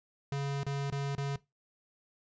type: tone with dropouts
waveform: square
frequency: 140 Hz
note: C#3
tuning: 18 cents sharp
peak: -32 dBFS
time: 0.32-1.36 s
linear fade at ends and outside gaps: 2 ms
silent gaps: 0.633-0.665 / 0.902-0.923 / 1.152-1.18 s
effects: noise-tail reverb RT60 0.2 s tail -19 dB re dry + resampled to 16000 Hz